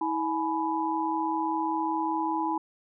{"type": "tone cluster", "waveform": "sine", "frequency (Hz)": [321.8, 845, 990], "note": ["E4", "G#5", "B5"], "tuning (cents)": [-42, 30, 4], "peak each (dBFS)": -30, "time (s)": [0.01, 2.58], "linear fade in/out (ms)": 5, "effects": []}